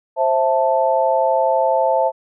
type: chord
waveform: sine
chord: A minor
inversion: first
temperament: just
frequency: 528 / 660 / 880 Hz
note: C5 / E5 / A5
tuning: +16 / +2 / 0 cents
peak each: -18 dBFS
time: 0.16-2.12 s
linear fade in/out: 50 ms
effects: none